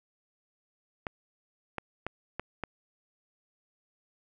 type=clicks; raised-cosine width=0.5 ms; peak=-18 dBFS; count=5; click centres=1.068 / 1.783 / 2.066 / 2.396 / 2.637 s; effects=none